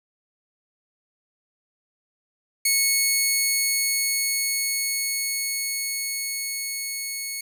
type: tone with level ramp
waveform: 10% pulse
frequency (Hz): 2200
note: C#7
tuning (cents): -14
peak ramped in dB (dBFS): -9 to -20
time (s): 2.65-7.41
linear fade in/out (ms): 5
effects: none